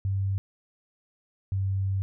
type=tone pair in turn; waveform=sine; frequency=97.4 / 96.73 Hz; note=G2 / G2; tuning=-11 / -23 cents; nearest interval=unison; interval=12 cents; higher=first; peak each=-24 dBFS; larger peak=neither; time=0.05-0.38 / 1.52-2.02 s; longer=second; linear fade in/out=0 ms; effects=none